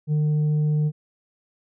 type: tone with tanh clipping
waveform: sine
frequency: 151.2 Hz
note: D#3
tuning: 49 cents flat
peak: -19 dBFS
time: 0.07-0.92 s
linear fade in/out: 50 ms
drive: 3 dB
effects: none